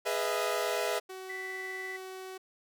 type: chord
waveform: sawtooth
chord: E major seventh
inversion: first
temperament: equal with one note detuned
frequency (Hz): 415.3 / 493.9 / 622.3 / 670.8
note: G#4 / B4 / D#5 / E5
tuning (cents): 0 / 0 / 0 / +30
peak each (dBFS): -31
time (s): 0.05-1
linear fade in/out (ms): 20
type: tone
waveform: sawtooth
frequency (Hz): 376.2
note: F#4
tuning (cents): +29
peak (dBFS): -37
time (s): 1.09-2.38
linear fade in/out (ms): 10
type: tone with tremolo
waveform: sine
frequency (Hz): 1975.5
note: B6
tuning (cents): 0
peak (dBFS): -36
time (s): 1.29-1.97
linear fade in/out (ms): 10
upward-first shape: triangle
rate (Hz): 20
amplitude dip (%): 35
effects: none